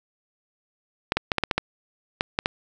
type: clicks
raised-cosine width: 0.3 ms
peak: -5 dBFS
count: 10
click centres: 1.121 / 1.17 / 1.318 / 1.383 / 1.437 / 1.512 / 1.58 / 2.209 / 2.389 / 2.459 s
effects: none